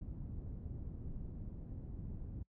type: low-pass noise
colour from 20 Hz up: pink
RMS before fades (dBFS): -45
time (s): 0.01-2.43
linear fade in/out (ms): 5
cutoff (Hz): 190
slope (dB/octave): 12
effects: noise-tail reverb RT60 0.1 s tail -25 dB re dry